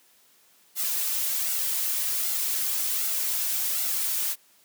blue noise with flanger, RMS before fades -27 dBFS, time 0.75-4.36 s, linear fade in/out 50 ms, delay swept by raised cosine 1.4 to 3.4 ms, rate 1.3 Hz, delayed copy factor +0.5, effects white hiss -60 dBFS RMS until 4.64 s + high-pass 150 Hz 12 dB/octave

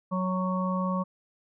harmonic tone, 185 Hz, F#3, in tune, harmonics 1 / 3 / 5 / 6, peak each -27 / -34 / -38 / -32 dBFS, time 0.11-1.04 s, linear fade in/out 20 ms, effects none

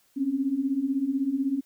sine beating tone pair, 260 / 276 Hz, C4 / C#4, -11 / -7 cents, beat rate 16 Hz, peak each -29 / -25 dBFS, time 0.16-1.61 s, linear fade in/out 20 ms, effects white hiss -65 dBFS RMS until 1.65 s

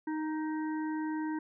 harmonic tone with a mistuned harmonic, 311.1 Hz, D#4, in tune, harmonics 1 / 3 / 5 / 6, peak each -32 / -41 / -47 / -50 dBFS, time 0.07-1.39 s, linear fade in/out 5 ms, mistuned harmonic 6, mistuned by +18 cents, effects none

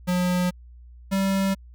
square tone pair in turn, 179.8 / 194 Hz, F#3 / G3, -49 / -18 cents, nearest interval minor second, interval 131 cents, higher second, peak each -21 / -21 dBFS, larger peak neither, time 0.07-0.51 / 1.11-1.55 s, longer neither, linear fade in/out 20 ms, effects added 60 Hz sine -43 dBFS peak until 1.74 s

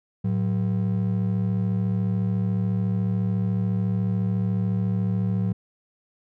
triangle ring-modulated tone, 146.8 Hz, D3, in tune, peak -16 dBFS, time 0.24-5.53 s, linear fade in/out 10 ms, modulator 37 Hz, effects none

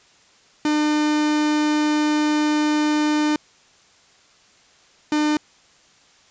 45% pulse tone pair in turn, 301.5 / 301.5 Hz, D4 / D4, +46 / +46 cents, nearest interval unison, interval 0 cents, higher neither, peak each -17 dBFS, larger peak neither, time 0.65-3.36 / 5.12-5.37 s, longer first, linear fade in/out 2 ms, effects white hiss -54 dBFS RMS until 6.3 s + resampled to 16000 Hz

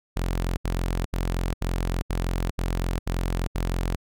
sawtooth tone bursts, 43.85 Hz, F1, 8 cents sharp, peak -20 dBFS, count 8, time 0.16-3.958 s, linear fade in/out 10 ms, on 410 ms, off 74 ms, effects none

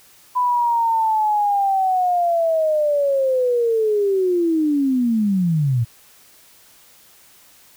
sine linear sweep, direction down, 1000 to 111 Hz, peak -15 dBFS, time 0.35-5.85 s, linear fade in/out 20 ms, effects white hiss -50 dBFS RMS until 7.76 s

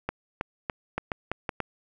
clicks, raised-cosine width 0.5 ms, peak -13 dBFS, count 8, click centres 0.09 / 0.411 / 0.698 / 0.98 / 1.118 / 1.316 / 1.492 / 1.603 s, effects none

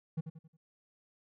triangle tone with echo, 160 Hz, D#3, 49 cents sharp, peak -29 dBFS, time 0.17-0.21 s, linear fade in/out 10 ms, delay 90 ms, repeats 4, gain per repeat -8 dB, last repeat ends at 0.57 s, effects none

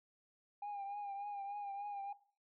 sine tone with vibrato, 808 Hz, G#5, 48 cents flat, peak -39 dBFS, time 0.62-2.13 s, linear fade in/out 5 ms, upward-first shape triangle, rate 3.4 Hz, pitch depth 48 cents each way, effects noise-tail reverb RT60 0.4 s tail -17 dB re dry + tanh soft clip ceiling -39 dBFS

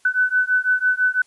sine beating tone pair, 1500 / 1506 Hz, F#6 / F#6, +23 / +30 cents, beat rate 6 Hz, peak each -19 dBFS, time 0.05-1.22 s, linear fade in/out 5 ms, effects white hiss -58 dBFS RMS until 1.26 s + resampled to 24000 Hz

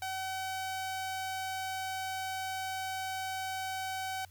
sawtooth tone, 760 Hz, F#5, 46 cents sharp, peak -31 dBFS, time 0.02-4.25 s, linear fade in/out 2 ms, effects added 90 Hz sine -55 dBFS peak until 4.3 s + white hiss -65 dBFS RMS until 4.3 s

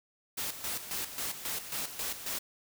white noise with tremolo, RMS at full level -35 dBFS, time 0.37-2.39 s, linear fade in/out 10 ms, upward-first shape square, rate 3.7 Hz, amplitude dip 65%, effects none

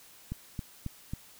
click train, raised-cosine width 5 ms, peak -22 dBFS, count 4, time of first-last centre 0.32-1.135 s, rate 3.68 Hz, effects white hiss -55 dBFS RMS until 1.39 s

